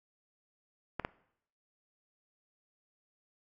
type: clicks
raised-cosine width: 0.5 ms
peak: -18 dBFS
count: 2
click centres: 0.997 / 1.049 s
effects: noise-tail reverb RT60 0.7 s tail -20 dB re dry + AAC 64 kbps